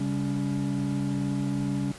triangle tone cluster, 135.4 / 197.7 / 282.7 Hz, C#3 / G3 / C#4, -40 / +15 / +34 cents, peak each -28 dBFS, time 0-1.92 s, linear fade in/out 5 ms, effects pink hiss -45 dBFS RMS until 1.98 s + resampled to 24000 Hz

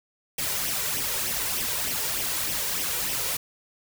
white noise with flanger, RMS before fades -28 dBFS, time 0.38-3.37 s, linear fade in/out 5 ms, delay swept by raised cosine 0.34 to 2.14 ms, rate 3.3 Hz, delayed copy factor +0.6, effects none

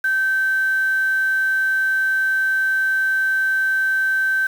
sine tone with quantisation, 1550 Hz, G6, 20 cents flat, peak -16 dBFS, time 0.04-4.47 s, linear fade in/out 5 ms, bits 6, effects none

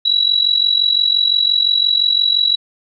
sine tone with amplitude modulation, 3906 Hz, B7, 20 cents flat, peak -8 dBFS, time 0.05-2.56 s, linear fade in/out 10 ms, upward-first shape sine, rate 45.8 Hz, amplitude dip 80%, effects none

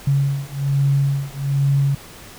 sine beating tone pair, 138.59 / 139.79 Hz, C#3 / C#3, 0 / +15 cents, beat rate 1.2 Hz, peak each -19 dBFS, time 0.07-1.95 s, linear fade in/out 5 ms, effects pink hiss -40 dBFS RMS until 2.38 s

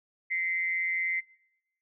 sine tone with amplitude modulation, 2070 Hz, C7, 19 cents flat, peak -24 dBFS, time 0.3-1.21 s, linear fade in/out 20 ms, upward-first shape sine, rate 176 Hz, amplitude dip 60%, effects noise-tail reverb RT60 0.9 s tail -25 dB re dry

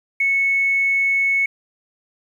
sine tone, 2205 Hz, C#7, 10 cents flat, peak -15 dBFS, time 0.2-1.46 s, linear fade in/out 5 ms, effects 8-bit

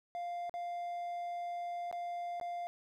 triangle tone with dropouts, 698.5 Hz, F5, in tune, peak -35 dBFS, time 0.15-2.67 s, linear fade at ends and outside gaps 0 ms, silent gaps 0.495-0.54 / 1.913-1.927 / 2.399-2.412 s, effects none

